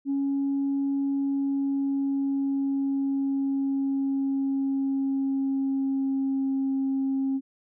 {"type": "tone with pitch glide", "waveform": "sine", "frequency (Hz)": [277.2, 269.3], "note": ["C#4", "C#4"], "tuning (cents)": [0, -50], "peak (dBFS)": -22, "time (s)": [0.05, 7.41], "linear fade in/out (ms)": 50, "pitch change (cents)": -50, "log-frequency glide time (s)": [1.01, 6.81], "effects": ["tanh soft clip ceiling -20 dBFS"]}